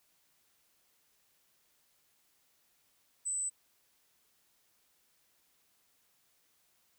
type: tone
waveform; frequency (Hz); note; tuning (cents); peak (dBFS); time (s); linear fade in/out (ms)
sine; 8010; B8; +23; -32; 3.25-3.5; 20
effects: white hiss -72 dBFS RMS until 6.98 s